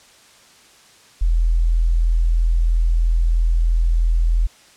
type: tone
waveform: sine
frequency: 41.53 Hz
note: E1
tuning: 14 cents sharp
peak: -13 dBFS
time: 1.21-4.47 s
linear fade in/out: 10 ms
effects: white hiss -49 dBFS RMS until 4.76 s + low-pass 8000 Hz 12 dB/octave